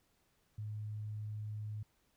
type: tone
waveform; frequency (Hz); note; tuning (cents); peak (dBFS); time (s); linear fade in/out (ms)
sine; 106.3; G#2; +41; -39; 0.58-1.83; 5
effects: pink hiss -75 dBFS RMS until 2.16 s